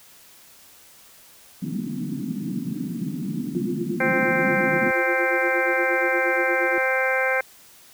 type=band-pass noise; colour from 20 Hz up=white; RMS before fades=-28 dBFS; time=1.62-4.91 s; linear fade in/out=0 ms; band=150 to 280 Hz; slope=48 dB/octave
type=tone with tremolo; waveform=sine; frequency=348.6 Hz; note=F4; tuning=3 cents flat; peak=-24 dBFS; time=3.55-6.78 s; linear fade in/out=0 ms; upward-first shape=sine; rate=8.5 Hz; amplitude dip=90%
type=harmonic tone; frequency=261.6 Hz; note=C4; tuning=in tune; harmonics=2 / 3 / 4 / 5 / 6 / 7 / 8 / 9; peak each=-24 / -29 / -33 / -34 / -24 / -35 / -26 / -31 dBFS; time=4-7.41 s; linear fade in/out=5 ms
effects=white hiss -50 dBFS RMS until 7.93 s